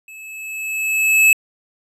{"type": "tone with level ramp", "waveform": "square", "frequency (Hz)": 2600, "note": "E7", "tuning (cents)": -24, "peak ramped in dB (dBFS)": [-37, -8], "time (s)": [0.08, 1.33], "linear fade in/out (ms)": 2, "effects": ["resampled to 32000 Hz"]}